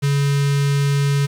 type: tone with notch filter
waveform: square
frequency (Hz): 141.3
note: C#3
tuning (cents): +34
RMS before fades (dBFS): -17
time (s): 0.02-1.27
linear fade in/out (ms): 20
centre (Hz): 690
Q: 0.65
effects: low-pass 10000 Hz 12 dB/octave + 7-bit